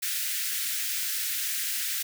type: high-pass noise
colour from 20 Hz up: white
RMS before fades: -30 dBFS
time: 0.02-2.03 s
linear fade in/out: 10 ms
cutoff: 1500 Hz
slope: 48 dB/octave
effects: none